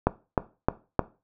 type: click train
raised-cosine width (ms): 1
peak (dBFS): -5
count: 4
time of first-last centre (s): 0.07-0.993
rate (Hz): 3.25
effects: noise-tail reverb RT60 0.3 s tail -17 dB re dry